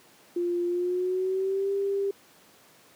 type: tone with pitch glide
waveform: sine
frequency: 349.2 to 396.5 Hz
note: F4 to G4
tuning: 0 to +20 cents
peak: -24 dBFS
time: 0.36-2.11 s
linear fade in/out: 5 ms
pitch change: +220 cents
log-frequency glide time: 0.67-1.72 s
effects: pink hiss -56 dBFS RMS until 2.95 s + high-pass 200 Hz 12 dB/octave